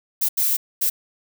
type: noise bursts at uneven times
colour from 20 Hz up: violet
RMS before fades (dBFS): -20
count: 3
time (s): 0.21-0.29 / 0.37-0.57 / 0.81-0.9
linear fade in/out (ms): 10
effects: none